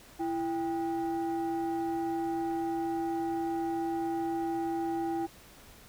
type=tone pair together; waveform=sine; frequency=333.8 / 793.9 Hz; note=E4 / G5; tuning=+22 / +22 cents; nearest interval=octave + minor third; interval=1500 cents; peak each=-29 / -32 dBFS; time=0.19-5.27 s; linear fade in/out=20 ms; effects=tanh soft clip ceiling -26 dBFS + pink hiss -54 dBFS RMS until 5.88 s